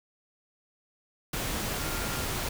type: tone in noise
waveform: sine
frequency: 1396.9 Hz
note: F6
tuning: in tune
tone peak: -42 dBFS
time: 1.75-2.26 s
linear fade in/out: 5 ms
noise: pink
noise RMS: -32 dBFS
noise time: 1.33-2.49 s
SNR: -13 dB
effects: none